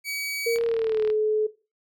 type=tone; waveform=sawtooth; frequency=2270 Hz; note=C#7; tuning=41 cents sharp; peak=-25 dBFS; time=0.04-0.59 s; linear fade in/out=50 ms
type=tone with pitch glide; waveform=sine; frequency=465.6 to 429.4 Hz; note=A#4 to A4; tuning=-2 to -42 cents; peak=-20 dBFS; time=0.46-1.47 s; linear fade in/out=10 ms; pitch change=-140 cents; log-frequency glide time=0.65-1.03 s
type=click train; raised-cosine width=0.3 ms; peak=-22 dBFS; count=22; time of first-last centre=0.56-1.101 s; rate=38.8 Hz
effects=noise-tail reverb RT60 0.3 s tail -17 dB re dry